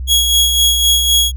sawtooth tone with tremolo, 3322 Hz, G#7, in tune, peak -5 dBFS, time 0.07-1.32 s, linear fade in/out 50 ms, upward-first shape sine, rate 3.9 Hz, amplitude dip 45%, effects added 64 Hz sine -20 dBFS peak until 1.36 s

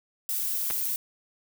violet noise, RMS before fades -29 dBFS, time 0.29-0.96 s, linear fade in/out 0 ms
clicks, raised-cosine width 0.3 ms, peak -19 dBFS, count 2, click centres 0.702 / 0.709 s
effects none

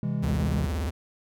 triangle chord, C augmented, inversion none, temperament just, 130.81 / 163.52 / 204.4 Hz, C3 / E3 / G#3, 0 / -14 / -27 cents, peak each -28 dBFS, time 0.03-0.66 s, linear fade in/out 2 ms
square tone with vibrato, 75.9 Hz, D#2, 42 cents flat, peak -27 dBFS, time 0.22-0.91 s, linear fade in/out 20 ms, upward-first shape sine, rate 17 Hz, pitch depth 290 cents each way
effects none

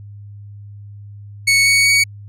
sawtooth tone with pitch steps, 2217 / 2231 / 2245 Hz, C#7 / C#7 / C#7, 0 / +11 / +21 cents, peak -7 dBFS, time 1.47-2.04 s, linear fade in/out 10 ms, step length 190 ms, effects added 102 Hz sine -33 dBFS peak until 2.28 s + low-pass 11000 Hz 12 dB/octave

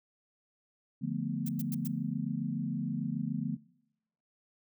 sine chord, B half-diminished seventh, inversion first, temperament equal, 146.83 / 174.61 / 220 / 246.9 Hz, D3 / F3 / A3 / B3, 0 / 0 / 0 / 0 cents, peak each -37 dBFS, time 1.01-3.57 s, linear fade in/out 20 ms
violet noise bursts, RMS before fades -41 dBFS, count 4, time 1.46-1.876 s, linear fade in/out 5 ms, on 29 ms, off 100 ms
effects noise-tail reverb RT60 0.9 s tail -25 dB re dry

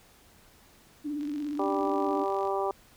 sine tone with vibrato, 293.7 Hz, D4, in tune, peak -30 dBFS, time 1.04-2.25 s, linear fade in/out 20 ms, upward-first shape sine, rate 17 Hz, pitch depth 59 cents each way
click train, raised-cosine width 0.2 ms, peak -33 dBFS, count 60, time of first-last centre 1.21-2.473 s, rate 46.7 Hz
harmonic tone, 195.8 Hz, G3, 2 cents flat, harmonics 2 / 3 / 4 / 5 / 6, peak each -30 / -34 / -32 / -35 / -36 dBFS, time 1.59-2.71 s, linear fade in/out 2 ms
effects pink hiss -58 dBFS RMS until 2.96 s

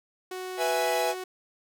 sawtooth tone, 370 Hz, F#4, in tune, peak -30 dBFS, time 0.31-1.24 s, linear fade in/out 5 ms
45% pulse chord, E major, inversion second, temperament equal, 493.9 / 659.3 / 830.6 Hz, B4 / E5 / G#5, 0 / 0 / 0 cents, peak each -29 dBFS, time 0.57-1.15 s, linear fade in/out 50 ms
effects none

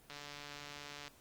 click train, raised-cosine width 0.2 ms, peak -30 dBFS, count 143, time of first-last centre 0.1-1.079 s, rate 145 Hz, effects pink hiss -63 dBFS RMS until 1.2 s + Opus 24 kbps

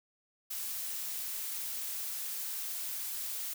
blue noise, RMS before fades -38 dBFS, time 0.5-3.54 s, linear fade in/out 10 ms, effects none

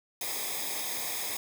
white noise with comb filter, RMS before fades -34 dBFS, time 0.21-1.37 s, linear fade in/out 2 ms, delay 0.69 ms, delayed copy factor -0.75, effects none

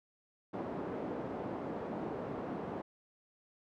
pink band-pass noise, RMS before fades -40 dBFS, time 0.53-2.82 s, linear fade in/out 10 ms, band 230 to 700 Hz, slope 12 dB/octave, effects none

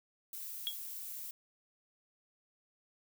violet noise, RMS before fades -44 dBFS, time 0.33-1.31 s, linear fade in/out 2 ms
sine tone with exponential decay, 3322 Hz, G#7, in tune, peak -29 dBFS, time 0.67-0.78 s, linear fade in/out 0 ms, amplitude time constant 22 ms
effects none

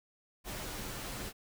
pink noise with comb filter, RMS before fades -41 dBFS, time 0.44-1.33 s, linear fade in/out 50 ms, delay 12 ms, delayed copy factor -0.55, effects none

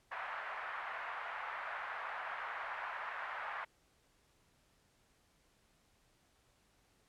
white band-pass noise, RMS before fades -43 dBFS, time 0.11-3.65 s, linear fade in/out 10 ms, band 720 to 1800 Hz, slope 24 dB/octave, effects pink hiss -72 dBFS RMS until 7.08 s + low-pass 11000 Hz 12 dB/octave

